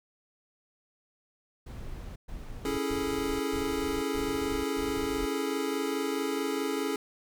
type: noise bursts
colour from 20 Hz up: brown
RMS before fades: -40 dBFS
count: 6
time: 1.66-5.26 s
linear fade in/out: 10 ms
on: 500 ms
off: 120 ms
type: chord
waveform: square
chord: A major seventh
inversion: first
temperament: equal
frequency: 277.2 / 329.6 / 415.3 / 440 Hz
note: C#4 / E4 / G#4 / A4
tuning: 0 / 0 / 0 / 0 cents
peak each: -34 / -37 / -34 / -37 dBFS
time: 2.65-6.96 s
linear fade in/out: 2 ms
effects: none